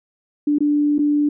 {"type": "tone with dropouts", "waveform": "sine", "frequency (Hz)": 293.7, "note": "D4", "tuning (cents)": 0, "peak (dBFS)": -14, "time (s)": [0.47, 1.29], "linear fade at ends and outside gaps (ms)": 5, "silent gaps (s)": [[0.585, 0.605], [0.983, 0.99]], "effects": []}